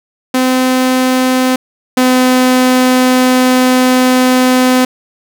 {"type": "tone pair in turn", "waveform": "sawtooth", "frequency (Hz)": [256.7, 254.5], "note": ["C4", "C4"], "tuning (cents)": [-33, -48], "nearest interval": "unison", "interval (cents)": 15, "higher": "first", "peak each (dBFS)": [-5, -3], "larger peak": "second", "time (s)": [[0.34, 1.56], [1.97, 4.85]], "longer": "second", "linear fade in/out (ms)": 5, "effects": []}